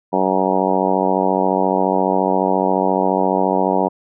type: harmonic tone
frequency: 94.4 Hz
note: F#2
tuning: 35 cents sharp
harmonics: 2 / 3 / 4 / 5 / 6 / 7 / 8 / 9 / 10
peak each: -23 / -23 / -23 / -23 / -23 / -23 / -23 / -23 / -23 dBFS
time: 0.12-3.89 s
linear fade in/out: 20 ms
effects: none